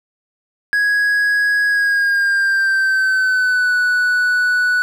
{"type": "tone with pitch glide", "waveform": "triangle", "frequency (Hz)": [1661.2, 1480], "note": ["G#6", "F#6"], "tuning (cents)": [0, 0], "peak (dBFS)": -11, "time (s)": [0.73, 4.82], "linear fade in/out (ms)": 0, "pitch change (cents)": -200, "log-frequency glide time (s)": [1.67, 3.75], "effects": []}